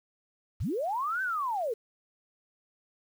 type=linear two-way sweep; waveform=sine; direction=up then down; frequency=51.8 to 1568 to 419 Hz; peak=-28 dBFS; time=0.6-1.74 s; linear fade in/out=10 ms; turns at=1.22 s; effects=9-bit